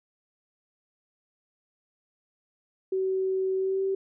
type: tone with pitch glide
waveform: sine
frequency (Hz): 379.2 to 386.3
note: F#4 to G4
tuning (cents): +43 to -25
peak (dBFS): -24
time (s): 2.92-3.95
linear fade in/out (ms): 5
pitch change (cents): +32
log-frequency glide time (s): 3.56-3.83
effects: none